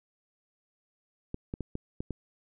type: clicks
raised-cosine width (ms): 3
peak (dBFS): -21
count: 6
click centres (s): 1.344 / 1.539 / 1.607 / 1.754 / 2.005 / 2.107
effects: none